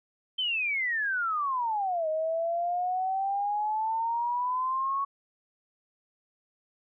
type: exponential two-way sweep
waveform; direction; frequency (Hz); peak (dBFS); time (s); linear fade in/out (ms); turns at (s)
sine; down then up; 3136 to 622.3 to 1115; -26; 0.38-5.05; 10; 2.08
effects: none